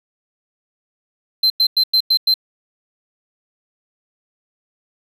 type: tone bursts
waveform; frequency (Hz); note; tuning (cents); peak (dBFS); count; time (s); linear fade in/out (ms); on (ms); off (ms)
triangle; 4102; C8; -35; -10; 6; 1.43-2.341; 5; 71; 97
effects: none